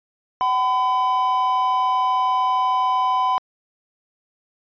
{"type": "tone pair together", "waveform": "triangle", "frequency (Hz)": [758.1, 1009], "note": ["F#5", "B5"], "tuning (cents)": [42, 37], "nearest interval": "perfect fourth", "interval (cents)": 495, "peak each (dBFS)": [-21, -16], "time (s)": [0.41, 3.38], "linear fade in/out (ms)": 0, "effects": ["resampled to 11025 Hz"]}